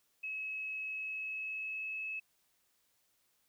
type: tone with pitch glide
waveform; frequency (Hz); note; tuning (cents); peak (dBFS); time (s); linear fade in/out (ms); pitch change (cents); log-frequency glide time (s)
sine; 2573 to 2591; E7 to E7; -43 to -30; -37; 0.23-2.2; 10; +13; 0.87-2.06
effects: white hiss -75 dBFS RMS until 3.48 s